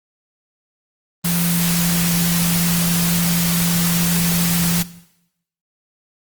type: tone in noise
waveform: sine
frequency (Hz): 171.6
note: F3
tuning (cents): -30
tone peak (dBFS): -18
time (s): 1.24-4.83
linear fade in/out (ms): 10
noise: white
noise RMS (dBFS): -21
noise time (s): 1.24-4.83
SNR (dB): 0
effects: noise-tail reverb RT60 0.8 s tail -17 dB re dry + Opus 24 kbps